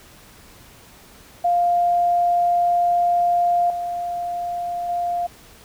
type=tone with level steps; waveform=sine; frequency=700 Hz; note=F5; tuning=4 cents sharp; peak=-15 / -23 / -20 dBFS; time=1.44-5.27 s; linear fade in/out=10 ms; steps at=3.7 / 4.89 s; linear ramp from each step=2 ms; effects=pink hiss -47 dBFS RMS until 5.64 s